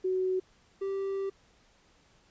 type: tone pair in turn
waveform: sine / triangle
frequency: 372.7 / 390.5 Hz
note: F#4 / G4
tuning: +13 / -7 cents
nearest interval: minor second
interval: 80 cents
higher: second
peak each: -26 / -28 dBFS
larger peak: first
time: 0.04-0.4 / 0.81-1.3 s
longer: second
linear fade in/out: 10 ms
effects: pink hiss -64 dBFS RMS until 2.3 s + resampled to 16000 Hz